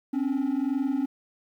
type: tone pair together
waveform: triangle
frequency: 261.6 / 283.6 Hz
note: C4 / C#4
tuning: 0 / +40 cents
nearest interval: minor second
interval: 140 cents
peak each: -24 dBFS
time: 0.13-1.06 s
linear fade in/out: 10 ms
effects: tanh soft clip ceiling -17 dBFS + 10-bit